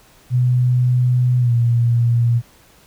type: tone with pitch glide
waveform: sine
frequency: 124.7 to 118.31 Hz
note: B2 to A#2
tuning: +17 to +26 cents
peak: -12 dBFS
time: 0.3-2.42 s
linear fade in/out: 50 ms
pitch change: -91 cents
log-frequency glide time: 1.39-1.53 s
effects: pink hiss -50 dBFS RMS until 2.86 s